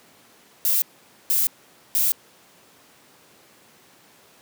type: noise bursts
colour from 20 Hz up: violet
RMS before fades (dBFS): -20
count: 3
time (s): 0.65-2.12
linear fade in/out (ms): 0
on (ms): 170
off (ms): 480
effects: pink hiss -53 dBFS RMS until 4.41 s + high-pass 200 Hz 12 dB/octave